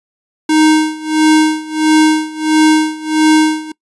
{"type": "tone with tremolo", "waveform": "square", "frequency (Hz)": 311.1, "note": "D#4", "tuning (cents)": 0, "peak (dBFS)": -6, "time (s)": [0.49, 3.72], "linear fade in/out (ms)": 5, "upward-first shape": "sine", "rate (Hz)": 1.5, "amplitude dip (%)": 90, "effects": ["noise-tail reverb RT60 0.1 s tail -23 dB re dry", "resampled to 24000 Hz"]}